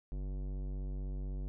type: tone with tanh clipping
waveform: sine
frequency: 48 Hz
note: G1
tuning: 36 cents flat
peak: -38 dBFS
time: 0.12-1.48 s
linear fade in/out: 0 ms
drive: 17 dB
effects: none